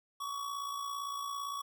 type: tone with amplitude modulation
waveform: square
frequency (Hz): 1126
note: C#6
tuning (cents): +27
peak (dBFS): -35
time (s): 0.2-1.62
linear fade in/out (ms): 10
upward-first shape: sine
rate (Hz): 57.7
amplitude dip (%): 50
effects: none